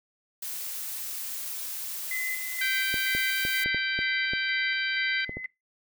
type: noise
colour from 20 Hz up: blue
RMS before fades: -35 dBFS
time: 0.42-3.64 s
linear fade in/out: 5 ms
type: tone with tremolo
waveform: sine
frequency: 2034 Hz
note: C7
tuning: 50 cents flat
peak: -29 dBFS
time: 2.11-5.46 s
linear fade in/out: 2 ms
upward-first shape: square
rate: 2.1 Hz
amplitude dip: 55%
type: harmonic tone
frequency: 780 Hz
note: G5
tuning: 9 cents flat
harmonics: 2 / 3 / 4 / 5 / 6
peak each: -29 / -33 / -35 / -37 / -39 dBFS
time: 2.61-5.25 s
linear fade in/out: 5 ms
type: clicks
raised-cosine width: 2 ms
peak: -22 dBFS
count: 9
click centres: 2.942 / 3.15 / 3.451 / 3.66 / 3.746 / 3.99 / 4.335 / 5.294 / 5.37 s
effects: noise-tail reverb RT60 0.2 s tail -22 dB re dry